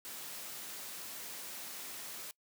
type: high-pass noise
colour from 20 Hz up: white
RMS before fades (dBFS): -45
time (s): 0.05-2.31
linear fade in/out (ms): 0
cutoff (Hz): 150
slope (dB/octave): 12
effects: noise-tail reverb RT60 0.1 s tail -23 dB re dry